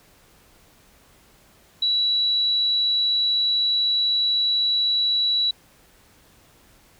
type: tone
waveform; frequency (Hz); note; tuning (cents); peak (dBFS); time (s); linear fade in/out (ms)
sine; 3924; B7; -12; -18; 1.82-5.51; 5
effects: pink hiss -55 dBFS RMS until 6.99 s